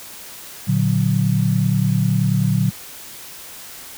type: chord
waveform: sine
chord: Bb augmented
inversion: none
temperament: equal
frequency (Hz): 116.54 / 146.83 / 185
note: Bb2 / D3 / F#3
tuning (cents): 0 / 0 / 0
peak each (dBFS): -19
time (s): 0.67-2.71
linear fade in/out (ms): 20
effects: white hiss -37 dBFS RMS until 3.97 s